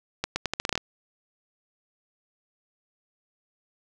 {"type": "accelerating click train", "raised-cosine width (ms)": 0.2, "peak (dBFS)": -9, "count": 10, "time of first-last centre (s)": [0.24, 0.777], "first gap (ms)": 120, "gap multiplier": 0.81, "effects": []}